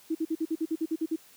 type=tone bursts; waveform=sine; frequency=321.2 Hz; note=E4; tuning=45 cents flat; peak=-25 dBFS; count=11; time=0.1-1.161 s; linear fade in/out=10 ms; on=51 ms; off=50 ms; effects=white hiss -56 dBFS RMS until 1.36 s + high-pass 100 Hz 12 dB/octave